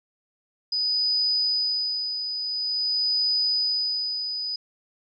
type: tone with tremolo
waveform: sine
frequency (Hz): 4978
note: D#8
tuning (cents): 0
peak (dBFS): -20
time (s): 0.72-4.56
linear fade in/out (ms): 5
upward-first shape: sine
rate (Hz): 0.48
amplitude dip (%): 55
effects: none